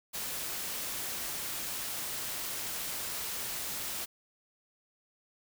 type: noise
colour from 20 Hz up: white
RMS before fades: -37 dBFS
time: 0.13-4.06 s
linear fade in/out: 20 ms
effects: none